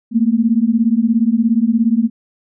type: beating tone pair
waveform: sine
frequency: 220 / 237 Hz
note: A3 / A#3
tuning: 0 / +29 cents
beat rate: 17 Hz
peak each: -14 dBFS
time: 0.11-2.1 s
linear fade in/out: 50 ms
effects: none